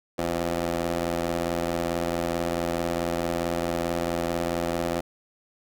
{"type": "ring-modulated tone", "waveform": "15% pulse", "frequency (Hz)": 84.6, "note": "E2", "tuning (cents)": 45, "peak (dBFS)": -16, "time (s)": [0.18, 5.01], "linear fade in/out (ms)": 10, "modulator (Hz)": 432, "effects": []}